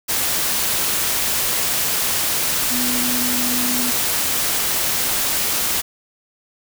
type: tone in noise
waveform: sine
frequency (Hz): 246.9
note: B3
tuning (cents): 0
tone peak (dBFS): -24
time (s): 2.7-3.92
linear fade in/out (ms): 20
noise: white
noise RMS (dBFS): -20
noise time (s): 0.08-5.82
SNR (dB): -7
effects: none